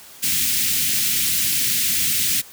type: band-stop noise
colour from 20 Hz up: white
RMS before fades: -20 dBFS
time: 0.22-2.42 s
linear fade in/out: 20 ms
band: 270 to 2000 Hz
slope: 24 dB/octave
effects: white hiss -43 dBFS RMS until 2.52 s + high-pass 60 Hz 12 dB/octave